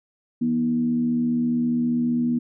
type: tone with frequency modulation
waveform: sine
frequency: 241.4 Hz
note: B3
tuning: 39 cents flat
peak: -19 dBFS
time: 0.41-2.39 s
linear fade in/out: 10 ms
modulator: 75 Hz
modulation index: 0.46
effects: none